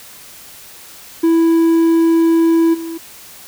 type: tone with level steps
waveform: triangle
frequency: 330 Hz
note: E4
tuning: 2 cents sharp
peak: -7 / -21 dBFS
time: 1.23-2.98 s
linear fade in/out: 10 ms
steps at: 2.73 s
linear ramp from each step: 20 ms
effects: white hiss -38 dBFS RMS until 3.47 s